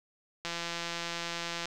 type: click train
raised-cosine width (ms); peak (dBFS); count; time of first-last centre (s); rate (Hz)
0.2; -18; 206; 0.45-1.656; 170
effects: none